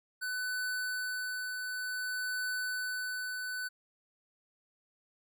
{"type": "tone with tremolo", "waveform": "square", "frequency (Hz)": 1500, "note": "F#6", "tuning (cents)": 23, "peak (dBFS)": -33, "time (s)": [0.21, 3.69], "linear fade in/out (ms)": 20, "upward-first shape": "triangle", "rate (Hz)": 0.55, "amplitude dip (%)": 35, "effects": []}